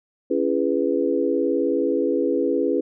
sine chord, C# minor seventh, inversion none, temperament equal with one note detuned, 277.2 / 336.4 / 415.3 / 493.9 Hz, C#4 / E4 / G#4 / B4, 0 / +35 / 0 / 0 cents, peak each -24 dBFS, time 0.3-2.81 s, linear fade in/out 10 ms, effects none

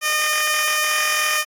15% pulse tone with high-pass filter, 610 Hz, D#5, 34 cents flat, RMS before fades -20 dBFS, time 0.01-1.45 s, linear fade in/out 50 ms, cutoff 1500 Hz, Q 0.57, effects AAC 64 kbps

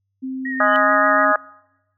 sine tone with pitch glide, 261.9 to 272.2 Hz, C4 to C#4, +2 to -31 cents, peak -24 dBFS, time 0.22-1.33 s, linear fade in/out 20 ms, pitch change +67 cents, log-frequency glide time 0.7-0.97 s
sine tone with vibrato, 1869 Hz, A#6, 4 cents sharp, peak -25 dBFS, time 0.45-1.25 s, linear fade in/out 5 ms, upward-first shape triangle, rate 6.9 Hz, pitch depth 43 cents each way
harmonic tone, 207.7 Hz, G#3, in tune, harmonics 3 / 4 / 5 / 6 / 7 / 8, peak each -19 / -24 / -28 / -17 / -23 / -20 dBFS, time 0.6-1.36 s, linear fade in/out 2 ms
sine tone with exponential growth, 3010 Hz, F#7, 29 cents sharp, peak -25 dBFS, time 0.62-0.76 s, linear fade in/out 0 ms, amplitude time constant 30 ms
effects noise-tail reverb RT60 1.0 s tail -24 dB re dry + added 98 Hz sine -70 dBFS peak until 1.97 s

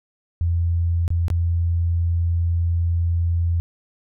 sine tone with dropouts, 85 Hz, F2, 46 cents flat, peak -17 dBFS, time 0.41-3.6 s, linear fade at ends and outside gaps 0 ms, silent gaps 1.079-1.104 / 1.282-1.302 s, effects none

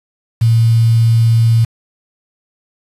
sine tone with quantisation, 114.5 Hz, A#2, 31 cents flat, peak -7 dBFS, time 0.41-1.65 s, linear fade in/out 10 ms, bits 5, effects resampled to 32000 Hz

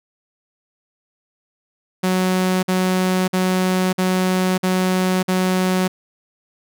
sawtooth tone bursts, 185 Hz, F#3, in tune, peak -12 dBFS, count 6, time 2.03-5.88 s, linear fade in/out 10 ms, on 600 ms, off 50 ms, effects none

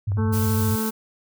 sine tone with vibrato, 100.3 Hz, G2, 40 cents sharp, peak -20 dBFS, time 0.07-0.76 s, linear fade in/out 10 ms, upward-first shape square, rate 14 Hz, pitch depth 95 cents each way
clicks, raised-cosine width 1 ms, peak -27 dBFS, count 3, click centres 0.119 / 0.172 / 0.379 s
harmonic tone, 220 Hz, A3, in tune, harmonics 1 / 2 / 4 / 5 / 6 / 7, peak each -24 / -30 / -36 / -38 / -40 / -41 dBFS, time 0.17-0.91 s, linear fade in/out 20 ms
blue noise, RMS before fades -31 dBFS, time 0.32-0.91 s, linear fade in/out 20 ms
effects none

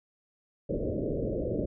white low-pass noise, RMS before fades -31 dBFS, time 0.69-1.66 s, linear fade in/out 10 ms, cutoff 600 Hz, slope 96 dB/octave, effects none

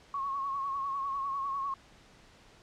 sine tone with vibrato, 1101 Hz, C#6, 12 cents flat, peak -31 dBFS, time 0.14-1.74 s, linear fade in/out 2 ms, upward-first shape triangle, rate 10 Hz, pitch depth 55 cents each way, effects pink hiss -58 dBFS RMS until 2.62 s + low-pass 6000 Hz 12 dB/octave

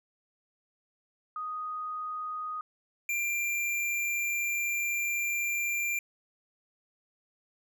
sine / square tone pair in turn, 1244.5 / 2376 Hz, D#6 / D7, 0 / +20 cents, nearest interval major seventh, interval 1120 cents, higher second, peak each -33 / -29 dBFS, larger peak second, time 1.36-2.61 / 3.09-5.99 s, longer second, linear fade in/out 2 ms, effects none

